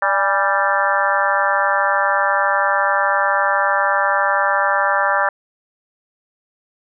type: harmonic tone with a mistuned harmonic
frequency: 196 Hz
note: G3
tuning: in tune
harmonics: 3 / 4 / 5 / 6 / 7 / 8 / 9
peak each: -22 / -22 / -22 / -22 / -22 / -22 / -22 dBFS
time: 0.02-5.29 s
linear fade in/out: 2 ms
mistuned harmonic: 4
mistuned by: +62 cents
effects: none